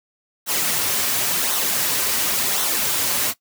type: noise with flanger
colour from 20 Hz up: white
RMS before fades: -21 dBFS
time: 0.46-3.34 s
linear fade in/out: 50 ms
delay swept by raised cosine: 0.41 to 6.31 ms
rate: 0.93 Hz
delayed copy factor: -0.5
effects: noise-tail reverb RT60 0.1 s tail -18 dB re dry + high-pass 100 Hz 12 dB/octave